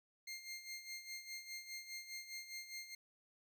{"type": "tone with tremolo", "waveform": "20% pulse", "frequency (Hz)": 2113, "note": "C7", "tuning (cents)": 16, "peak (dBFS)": -39, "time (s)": [0.27, 2.95], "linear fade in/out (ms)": 5, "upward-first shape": "sine", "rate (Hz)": 4.9, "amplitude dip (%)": 70, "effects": ["13-bit"]}